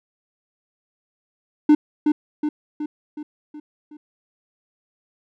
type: tone with echo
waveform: triangle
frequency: 300 Hz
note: D4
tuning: 37 cents sharp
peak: -7 dBFS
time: 1.69-1.75 s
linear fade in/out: 5 ms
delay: 370 ms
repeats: 6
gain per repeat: -5 dB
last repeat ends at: 3.97 s
effects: none